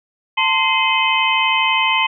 sine tone cluster, 894 / 1046 / 2080 / 2550 / 3063 Hz, A5 / C6 / C7 / D#7 / G7, +27 / -1 / -11 / +42 / -41 cents, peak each -20 dBFS, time 0.37-2.07 s, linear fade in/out 10 ms, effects none

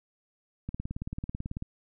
click train, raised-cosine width 5 ms, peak -22 dBFS, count 18, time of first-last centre 0.69-1.624 s, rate 18.2 Hz, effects none

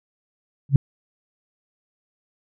sine tone with exponential growth, 138.59 Hz, C#3, in tune, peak -5 dBFS, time 0.69-0.76 s, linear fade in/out 2 ms, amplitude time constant 15 ms, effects none

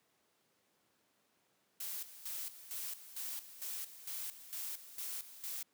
blue noise with tremolo, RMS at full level -42 dBFS, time 1.8-5.63 s, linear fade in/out 5 ms, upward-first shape square, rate 2.2 Hz, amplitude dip 75%, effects pink hiss -75 dBFS RMS until 5.73 s + high-pass 200 Hz 12 dB/octave

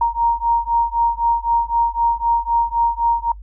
sine beating tone pair, 932.3 / 936.2 Hz, A#5 / A#5, 0 / +7 cents, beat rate 3.9 Hz, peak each -18 dBFS, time 0.01-3.32 s, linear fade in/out 5 ms, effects noise-tail reverb RT60 0.1 s tail -24 dB re dry + added 50 Hz sine -33 dBFS peak until 3.42 s

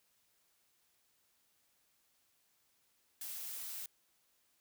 blue noise, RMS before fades -44 dBFS, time 3.21-3.86 s, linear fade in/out 2 ms, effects white hiss -75 dBFS RMS until 4.6 s

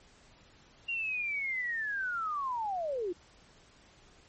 sine linear sweep, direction down, 2793 to 330 Hz, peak -31 dBFS, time 0.88-3.13 s, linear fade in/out 10 ms, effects pink hiss -60 dBFS RMS until 4.28 s + MP3 32 kbps

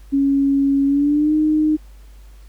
sine tone with pitch glide, 277 to 307.4 Hz, C#4 to D#4, -1 to -21 cents, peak -13 dBFS, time 0.12-1.77 s, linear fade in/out 20 ms, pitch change +180 cents, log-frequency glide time 0.86-1.34 s, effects added 50 Hz sine -39 dBFS peak until 2.48 s + pink hiss -55 dBFS RMS until 2.48 s

